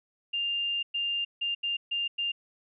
sine tone bursts at uneven times, 2800 Hz, F7, 4 cents sharp, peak -27 dBFS, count 6, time 0.33-0.83 / 0.94-1.25 / 1.41-1.55 / 1.63-1.77 / 1.91-2.08 / 2.18-2.32 s, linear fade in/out 10 ms, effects none

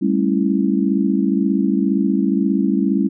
sine chord, A dominant seventh, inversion third, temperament just, 198 / 220 / 275 / 330 Hz, G3 / A3 / C#4 / E4, +18 / 0 / -14 / +2 cents, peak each -18 / -22 / -19 / -22 dBFS, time 0.01-3.09 s, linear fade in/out 20 ms, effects none

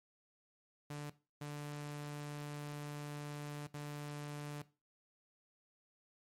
sawtooth tone bursts at uneven times, 146.83 Hz, D3, in tune, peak -38 dBFS, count 3, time 0.9-1.1 / 1.41-3.67 / 3.74-4.62 s, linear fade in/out 5 ms, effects noise-tail reverb RT60 0.3 s tail -17 dB re dry + MP3 64 kbps

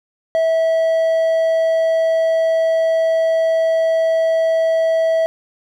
triangle tone, 651 Hz, E5, 22 cents flat, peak -11 dBFS, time 0.35-5.26 s, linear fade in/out 0 ms, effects none

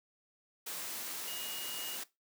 sine tone in noise, 2872 Hz, F7, 48 cents sharp, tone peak -43 dBFS, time 1.27-1.97 s, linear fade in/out 10 ms, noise white, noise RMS -41 dBFS, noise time 0.66-2.04 s, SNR -5 dB, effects noise-tail reverb RT60 0.2 s tail -18 dB re dry + high-pass 200 Hz 12 dB/octave

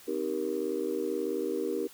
sine chord, C minor seventh, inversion none, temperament just, 261.6 / 314 / 392.4 / 470.9 Hz, C4 / Eb4 / G4 / Bb4, 0 / +16 / +2 / +18 cents, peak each -38 / -34 / -32 / -33 dBFS, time 0.07-1.88 s, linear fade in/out 20 ms, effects tanh soft clip ceiling -20 dBFS + white hiss -53 dBFS RMS until 1.93 s

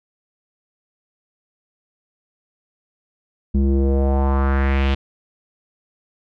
square tone with low-pass filter sweep, 68 Hz, C#2, 33 cents flat, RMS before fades -17 dBFS, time 3.54-4.95 s, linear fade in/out 10 ms, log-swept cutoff 240 to 3300 Hz, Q 2.6, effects none

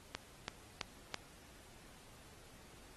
click train, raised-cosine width 0.2 ms, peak -20 dBFS, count 4, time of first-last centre 0.15-1.143 s, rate 3.02 Hz, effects pink hiss -60 dBFS RMS until 2.96 s + AAC 32 kbps

